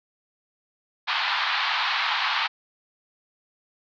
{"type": "band-pass noise", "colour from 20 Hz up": "pink", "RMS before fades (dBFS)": -25, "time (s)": [1.07, 2.48], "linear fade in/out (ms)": 20, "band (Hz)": [830, 4400], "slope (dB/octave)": 48, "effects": []}